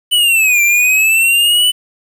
square linear two-way sweep, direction down then up, 2998 to 2349 to 2998 Hz, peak -9 dBFS, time 0.11-1.72 s, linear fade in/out 20 ms, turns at 0.62 s, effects 7-bit

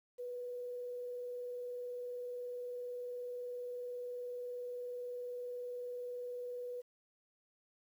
sine tone with vibrato, 491.3 Hz, B4, 9 cents flat, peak -40 dBFS, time 0.18-6.82 s, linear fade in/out 20 ms, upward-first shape square, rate 20 Hz, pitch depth 14 cents each way, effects 11-bit

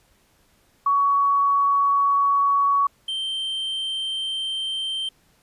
sine / triangle tone pair in turn, 1123 / 3131 Hz, C#6 / G7, +22 / -3 cents, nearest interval octave + tritone, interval 1775 cents, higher second, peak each -16 / -23 dBFS, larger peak first, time 0.86-2.87 / 3.08-5.09 s, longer neither, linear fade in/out 5 ms, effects pink hiss -61 dBFS RMS until 5.42 s + resampled to 32000 Hz

